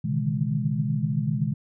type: tone cluster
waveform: sine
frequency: 122.7 / 138.6 / 151.6 / 159.5 / 208.1 Hz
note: B2 / C#3 / D#3 / D#3 / G#3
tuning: -11 / 0 / -45 / +43 / +4 cents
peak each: -29 dBFS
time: 0.04-1.54 s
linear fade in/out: 10 ms
effects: none